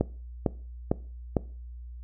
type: click train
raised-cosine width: 2 ms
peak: -9 dBFS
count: 4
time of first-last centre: 0.01-1.367 s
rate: 2.21 Hz
effects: noise-tail reverb RT60 0.4 s tail -20 dB re dry + added 60 Hz sine -39 dBFS peak until 2.03 s